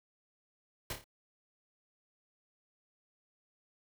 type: noise with echo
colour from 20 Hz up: pink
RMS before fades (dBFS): -38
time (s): 0.9-0.93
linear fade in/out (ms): 2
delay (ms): 28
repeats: 4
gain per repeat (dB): -6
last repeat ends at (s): 1.042
effects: none